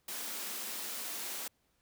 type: high-pass noise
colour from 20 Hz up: white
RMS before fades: -40 dBFS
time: 0.08-1.48 s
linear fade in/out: 5 ms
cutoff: 180 Hz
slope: 96 dB/octave
effects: pink hiss -75 dBFS RMS until 1.81 s